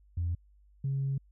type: tone pair in turn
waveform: sine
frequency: 85.7 / 136.67 Hz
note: F2 / C#3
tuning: -32 / -24 cents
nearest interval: minor sixth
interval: 808 cents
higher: second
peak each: -27 dBFS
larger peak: neither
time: 0.17-0.35 / 0.84-1.18 s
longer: second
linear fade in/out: 5 ms
effects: tanh soft clip ceiling -24 dBFS + added 50 Hz sine -58 dBFS peak until 1.31 s